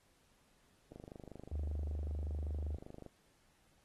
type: click train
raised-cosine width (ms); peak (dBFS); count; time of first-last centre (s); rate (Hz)
2; -36; 55; 0.92-3.063; 25.2
type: tone with pitch glide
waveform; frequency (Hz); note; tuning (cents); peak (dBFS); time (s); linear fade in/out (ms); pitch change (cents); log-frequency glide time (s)
sine; 74.6 to 75.16; D2 to D2; +28 to +41; -36; 1.51-2.77; 20; +13; 2-2.26
effects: pink hiss -72 dBFS RMS until 3.84 s + AAC 32 kbps